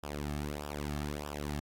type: tone with flanger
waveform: sawtooth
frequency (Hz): 73.42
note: D2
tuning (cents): 0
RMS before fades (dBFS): -38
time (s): 0.03-1.6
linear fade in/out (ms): 5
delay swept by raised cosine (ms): 0.47 to 2.07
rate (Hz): 1.6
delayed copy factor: -0.75
effects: AAC 48 kbps